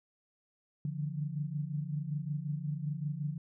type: tone cluster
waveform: sine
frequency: 145.1 / 150.5 / 171.7 Hz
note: D3 / D3 / F3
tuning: -21 / +43 / -29 cents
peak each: -35 / -40 / -40 dBFS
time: 0.85-3.38 s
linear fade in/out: 2 ms
effects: none